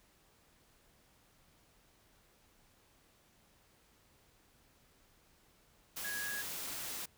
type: tone in noise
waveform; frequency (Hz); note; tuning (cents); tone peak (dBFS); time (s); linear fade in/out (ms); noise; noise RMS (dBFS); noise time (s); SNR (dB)
sine; 1661.2; G#6; 0; -39; 6.04-6.42; 10; white; -42; 5.96-7.06; 0
effects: pink hiss -68 dBFS RMS until 7.17 s